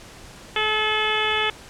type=harmonic tone; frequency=430.6 Hz; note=A4; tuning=37 cents flat; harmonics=1 / 2 / 3 / 4 / 5 / 6 / 7 / 8; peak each=-28 / -28 / -28 / -28 / -28 / -28 / -28 / -28 dBFS; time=0.56-1.5 s; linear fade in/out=2 ms; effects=pink hiss -43 dBFS RMS until 1.69 s + low-pass 9000 Hz 12 dB/octave